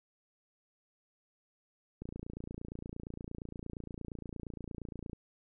click train, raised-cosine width 3 ms, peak -29 dBFS, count 90, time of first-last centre 2.02-5.132 s, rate 28.6 Hz, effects none

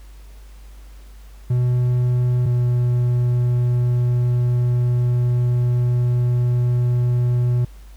triangle tone pair in turn, 123.47 / 122.19 Hz, B2 / B2, 0 / -18 cents, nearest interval unison, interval 18 cents, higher first, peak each -13 dBFS, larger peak neither, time 1.5-2.46 / 2.46-7.65 s, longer second, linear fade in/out 5 ms, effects added 50 Hz sine -38 dBFS peak until 7.96 s + pink hiss -53 dBFS RMS until 7.96 s

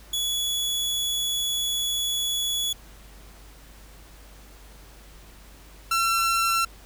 sawtooth tone pair in turn, 3394 / 1351.6 Hz, G#7 / E6, +37 / +43 cents, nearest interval octave + major third, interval 1594 cents, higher first, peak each -21 / -17 dBFS, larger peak second, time 0.13-2.73 / 5.91-6.65 s, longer first, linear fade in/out 5 ms, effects added 50 Hz sine -47 dBFS peak until 6.85 s + pink hiss -51 dBFS RMS until 6.85 s

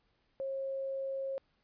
sine tone, 540 Hz, C#5, 45 cents flat, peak -34 dBFS, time 0.4-1.38 s, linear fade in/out 0 ms, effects pink hiss -75 dBFS RMS until 1.63 s + resampled to 11025 Hz

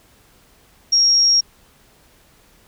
sine tone, 5588 Hz, F8, in tune, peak -11 dBFS, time 0.92-1.41 s, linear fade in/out 10 ms, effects pink hiss -53 dBFS RMS until 2.67 s

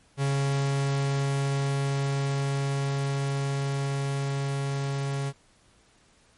45% pulse tone with level ramp, 138.59 Hz, C#3, in tune, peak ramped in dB -23 to -27 dBFS, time 0.17-5.33 s, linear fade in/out 50 ms, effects pink hiss -61 dBFS RMS until 6.37 s + MP3 48 kbps

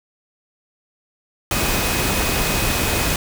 sine tone in noise, 2517 Hz, D#7, 19 cents sharp, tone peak -29 dBFS, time 1.51-3.13 s, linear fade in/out 2 ms, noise pink, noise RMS -20 dBFS, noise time 1.51-3.16 s, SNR -12 dB, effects none

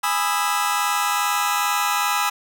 sawtooth chord, E major seventh, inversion first, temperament just, 824.1 / 988.9 / 1236.1 / 1318.5 Hz, G#5 / B5 / D#6 / E6, -14 / +2 / -12 / 0 cents, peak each -21 dBFS, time 0.03-2.3 s, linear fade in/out 10 ms, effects none

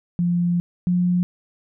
sine tone pair in turn, 174.3 / 178.17 Hz, F3 / F3, -3 / +35 cents, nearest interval unison, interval 38 cents, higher second, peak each -17 / -16 dBFS, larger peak second, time 0.19-0.6 / 0.87-1.23 s, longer first, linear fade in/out 0 ms, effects none

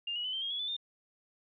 sine tone with pitch steps, 2807 / 2911 / 3019 / 3131 / 3247 / 3367 / 3492 / 3621 Hz, F7 / F#7 / F#7 / G7 / G#7 / G#7 / A7 / A7, +8 / -29 / +34 / -3 / -40 / +23 / -14 / +49 cents, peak -33 dBFS, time 0.07-0.766 s, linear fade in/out 5 ms, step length 87 ms, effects none

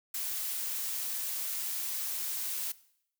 blue noise, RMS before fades -35 dBFS, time 0.14-2.72 s, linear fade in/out 5 ms, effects noise-tail reverb RT60 0.7 s tail -19 dB re dry

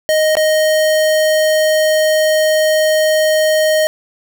square tone with dropouts, 622.3 Hz, D#5, in tune, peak -11 dBFS, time 0.09-3.87 s, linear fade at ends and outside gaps 0 ms, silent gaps 0.353-0.369 s, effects none

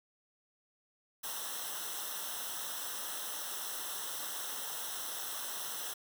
white noise with comb filter, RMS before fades -40 dBFS, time 1.23-5.94 s, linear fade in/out 10 ms, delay 0.43 ms, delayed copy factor -0.85, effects none

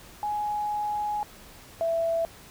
sine tone pair in turn, 836 / 663.5 Hz, G#5 / E5, +11 / +11 cents, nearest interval major third, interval 400 cents, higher first, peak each -26 / -23 dBFS, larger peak second, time 0.23-1.23 / 1.81-2.25 s, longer first, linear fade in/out 0 ms, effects pink hiss -49 dBFS RMS until 2.5 s

